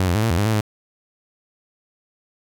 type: tone with pitch steps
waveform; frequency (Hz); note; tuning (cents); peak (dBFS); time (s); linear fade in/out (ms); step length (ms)
sawtooth; 93.3 / 87 / 107.6 / 114.2 / 84 / 102.8 / 110.8 / 106.3; F#2 / F2 / A2 / A#2 / E2 / G#2 / A2 / G#2; +15 / -6 / -38 / -35 / +33 / -17 / +13 / +41; -13; 0-0.608; 0; 76
effects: none